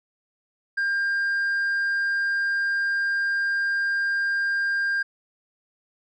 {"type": "tone with tanh clipping", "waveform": "sine", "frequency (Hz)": 1600, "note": "G6", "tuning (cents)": 35, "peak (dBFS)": -22, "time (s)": [0.77, 5.03], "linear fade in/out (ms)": 10, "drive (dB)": 2, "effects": []}